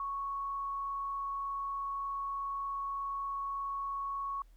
sine tone with frequency modulation, 1108.7 Hz, C#6, in tune, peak -34 dBFS, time 0-4.42 s, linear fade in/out 2 ms, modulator 43.3 Hz, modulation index 0.22, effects added 40 Hz sine -55 dBFS peak until 4.56 s + pink hiss -73 dBFS RMS until 4.56 s

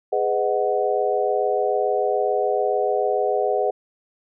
sine chord, G# minor seventh, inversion none, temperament equal with one note detuned, 415.3 / 502.2 / 622.3 / 740 Hz, G#4 / B4 / D#5 / F#5, 0 / +29 / 0 / 0 cents, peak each -23 / -24 / -25 / -24 dBFS, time 0.12-3.71 s, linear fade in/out 10 ms, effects none

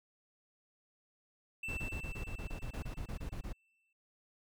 triangle tone with exponential decay, 2666 Hz, E7, 19 cents sharp, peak -36 dBFS, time 1.63-3.93 s, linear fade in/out 5 ms, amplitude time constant 500 ms
brown noise bursts, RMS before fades -40 dBFS, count 16, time 1.68-3.529 s, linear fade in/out 10 ms, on 94 ms, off 23 ms
effects none

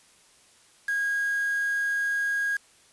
sine tone with quantisation, 1637 Hz, G#6, 25 cents flat, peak -24 dBFS, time 0.88-2.57 s, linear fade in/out 5 ms, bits 6, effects white hiss -58 dBFS RMS until 2.92 s + resampled to 24000 Hz

